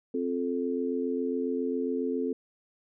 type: chord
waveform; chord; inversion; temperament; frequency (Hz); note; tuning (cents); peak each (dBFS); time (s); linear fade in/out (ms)
sine; F major; second; just; 261.9 / 349.2 / 436.5; C4 / F4 / A4; +2 / 0 / -14; -30 / -35 / -31; 0.14-2.33; 5
effects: none